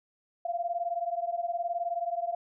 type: beating tone pair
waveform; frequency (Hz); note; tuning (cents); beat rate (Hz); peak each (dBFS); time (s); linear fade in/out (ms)
sine; 684 / 703; F5 / F5; -36 / +11; 19; -31 / -33; 0.45-2.35; 5
effects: none